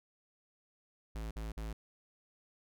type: tone bursts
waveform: square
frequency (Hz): 54.5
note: A1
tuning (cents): -16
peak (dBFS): -39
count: 3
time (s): 1.15-1.73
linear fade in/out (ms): 5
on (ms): 160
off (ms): 50
effects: none